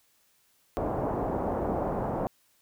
white low-pass noise, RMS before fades -30 dBFS, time 0.77-2.27 s, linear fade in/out 0 ms, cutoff 820 Hz, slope 24 dB/octave, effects white hiss -67 dBFS RMS until 2.61 s

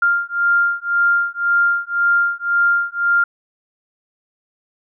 sine beating tone pair, 1396.9 / 1398.8 Hz, F6 / F6, 0 / +2 cents, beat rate 1.9 Hz, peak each -17 dBFS, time 0.02-3.24 s, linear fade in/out 5 ms, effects none

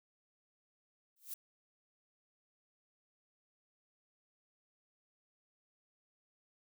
violet noise with exponential growth, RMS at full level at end -38 dBFS, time 1.16-1.34 s, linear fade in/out 5 ms, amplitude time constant 37 ms, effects none

